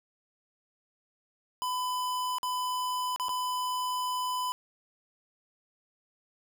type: tone with dropouts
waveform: square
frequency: 1003 Hz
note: B5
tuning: 26 cents sharp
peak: -30 dBFS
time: 1.62-4.52 s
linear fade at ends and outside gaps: 0 ms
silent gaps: 2.384-2.431 / 3.161-3.198 / 3.284-3.292 s
effects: none